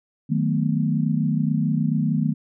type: chord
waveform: sine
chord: B dominant seventh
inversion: first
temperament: equal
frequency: 155.56 / 185 / 220 / 246.9 Hz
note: D#3 / F#3 / A3 / B3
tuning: 0 / 0 / 0 / 0 cents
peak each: -22 / -27 / -24 / -26 dBFS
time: 0.29-2.34 s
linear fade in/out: 20 ms
effects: none